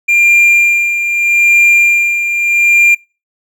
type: tone with tremolo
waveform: triangle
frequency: 2392 Hz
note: D7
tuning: 31 cents sharp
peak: -3 dBFS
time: 0.08-2.95 s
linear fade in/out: 10 ms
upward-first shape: sine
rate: 0.8 Hz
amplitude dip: 60%
effects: noise-tail reverb RT60 0.3 s tail -23 dB re dry